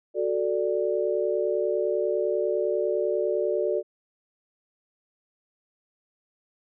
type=chord; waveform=sine; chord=D major; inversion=first; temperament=equal; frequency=370 / 440 / 587.3 Hz; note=F#4 / A4 / D5; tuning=0 / 0 / 0 cents; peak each=-27 dBFS; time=0.14-3.83 s; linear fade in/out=50 ms; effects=none